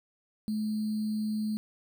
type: tone with sample-and-hold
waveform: sine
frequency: 214.5 Hz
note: A3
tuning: 44 cents flat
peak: -28 dBFS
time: 0.48-1.57 s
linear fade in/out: 0 ms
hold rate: 4410 Hz
effects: none